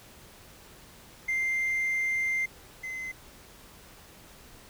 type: tone pair in turn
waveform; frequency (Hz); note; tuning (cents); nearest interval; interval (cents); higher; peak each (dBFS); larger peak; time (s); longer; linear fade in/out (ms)
triangle; 2093 / 2053; C7 / C7; 0 / -33; unison; 33; first; -23 / -32; first; 1.28-2.46 / 2.83-3.12; first; 10
effects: tanh soft clip ceiling -21 dBFS + pink hiss -52 dBFS RMS until 4.69 s